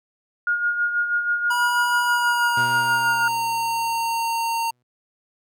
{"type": "tone with tremolo", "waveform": "sine", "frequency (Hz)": 1428, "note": "F6", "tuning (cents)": 38, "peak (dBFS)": -17, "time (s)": [0.47, 3.28], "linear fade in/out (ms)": 2, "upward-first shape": "sine", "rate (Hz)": 6.2, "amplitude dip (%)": 55}
{"type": "tone with pitch glide", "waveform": "square", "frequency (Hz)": [971, 918.6], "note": ["B5", "A#5"], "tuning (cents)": [-30, -26], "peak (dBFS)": -22, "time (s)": [1.5, 4.71], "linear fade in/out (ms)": 10, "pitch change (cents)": -96, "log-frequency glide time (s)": [2.04, 3.46]}
{"type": "tone with exponential decay", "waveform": "sawtooth", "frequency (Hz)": 122.8, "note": "B2", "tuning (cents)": -9, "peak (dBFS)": -25, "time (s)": [2.57, 4.83], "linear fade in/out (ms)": 5, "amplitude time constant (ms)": 490}
{"effects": []}